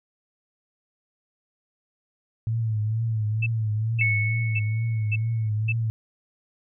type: tone with vibrato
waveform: sine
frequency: 110.4 Hz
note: A2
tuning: 6 cents sharp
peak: -22 dBFS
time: 2.47-5.9 s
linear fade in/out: 0 ms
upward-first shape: triangle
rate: 2.2 Hz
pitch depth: 80 cents each way
type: tone bursts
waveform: sine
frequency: 2637 Hz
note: E7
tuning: in tune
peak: -24 dBFS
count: 5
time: 3.42-5.725 s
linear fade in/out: 10 ms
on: 45 ms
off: 520 ms
type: tone with exponential decay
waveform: sine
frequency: 2207 Hz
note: C#7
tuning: 8 cents flat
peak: -19 dBFS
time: 4.01-5.49 s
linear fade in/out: 2 ms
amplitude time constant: 320 ms
effects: none